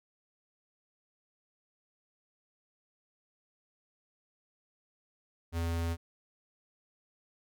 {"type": "tone", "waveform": "square", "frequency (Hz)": 83.8, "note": "E2", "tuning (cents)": 29, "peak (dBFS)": -31, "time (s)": [5.52, 5.97], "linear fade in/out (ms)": 50, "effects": []}